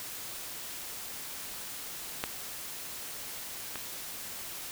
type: clicks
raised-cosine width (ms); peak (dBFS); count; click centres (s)
0.3; -14 / -20; 2; 2.239 / 3.757
effects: white hiss -41 dBFS RMS until 4.71 s